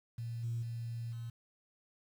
sine tone with level steps, 116.54 Hz, A#2, in tune, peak -37 / -33 / -37 / -39 dBFS, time 0.18-1.3 s, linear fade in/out 5 ms, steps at 0.43 / 0.62 / 1.12 s, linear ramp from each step 10 ms, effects tanh soft clip ceiling -29 dBFS + 10-bit

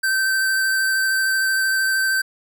square tone with vibrato, 1551 Hz, G6, 19 cents flat, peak -18 dBFS, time 0.03-2.22 s, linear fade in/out 10 ms, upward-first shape sine, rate 13 Hz, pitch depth 12 cents each way, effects none

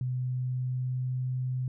sine tone with pitch glide, 126.7 to 127.8 Hz, B2 to C3, +45 to -40 cents, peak -28 dBFS, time 0.01-1.68 s, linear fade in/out 2 ms, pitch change +15 cents, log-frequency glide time 0.28-1.29 s, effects none

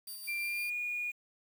5% pulse tone with tremolo, 4700 Hz, D8, 1 cent sharp, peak -34 dBFS, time 0.07-0.7 s, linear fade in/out 5 ms, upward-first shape sine, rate 6 Hz, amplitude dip 35%
sine tone with pitch glide, 2369 to 2441 Hz, D7 to D#7, +14 to -34 cents, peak -33 dBFS, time 0.27-1.12 s, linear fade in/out 20 ms, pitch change +52 cents, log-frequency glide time 0.4-0.73 s
effects 9-bit

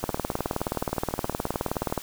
two click trains, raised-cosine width 1 ms, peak -11 / -24 dBFS, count 38 / 27, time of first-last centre 0.04-1.977 / 0.03-1.901 s, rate 19.1 / 13.9 Hz, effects white hiss -42 dBFS RMS until 2.02 s

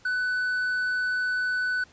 sine tone with hard clipping, 1496 Hz, F#6, 19 cents sharp, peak -25 dBFS, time 0.05-1.84 s, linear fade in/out 5 ms, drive 3 dB, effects pink hiss -56 dBFS RMS until 1.92 s + resampled to 16000 Hz

